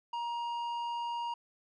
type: tone with tanh clipping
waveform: sine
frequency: 944 Hz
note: A#5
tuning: 22 cents sharp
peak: -35 dBFS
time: 0.13-1.34 s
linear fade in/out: 5 ms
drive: 9 dB
effects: none